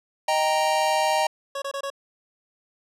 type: chord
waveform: square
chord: Eb major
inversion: none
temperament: equal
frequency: 622.3 / 784 / 932.3 Hz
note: Eb5 / G5 / Bb5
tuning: 0 / 0 / 0 cents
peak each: -25 dBFS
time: 0.28-1.27 s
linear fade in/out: 5 ms
type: tone bursts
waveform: 25% pulse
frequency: 554 Hz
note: C#5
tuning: 1 cent flat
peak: -24 dBFS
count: 4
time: 1.55-1.902 s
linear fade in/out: 5 ms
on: 70 ms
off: 24 ms
effects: low-pass 10000 Hz 12 dB/octave